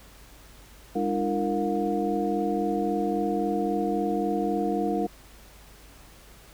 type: tone cluster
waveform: sine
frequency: 202.4 / 296.9 / 340.6 / 461.7 / 716 Hz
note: G#3 / D4 / F4 / A#4 / F5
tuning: -44 / +19 / -43 / -17 / +43 cents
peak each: -30 dBFS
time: 0.95-5.07 s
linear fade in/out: 10 ms
effects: added 50 Hz sine -51 dBFS peak until 6.53 s + pink hiss -52 dBFS RMS until 6.53 s